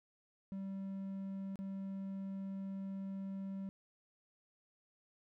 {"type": "tone with dropouts", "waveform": "triangle", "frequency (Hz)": 194, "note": "G3", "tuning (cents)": -18, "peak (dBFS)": -38, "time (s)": [0.52, 3.69], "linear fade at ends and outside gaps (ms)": 0, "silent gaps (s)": [1.557, 1.59], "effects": []}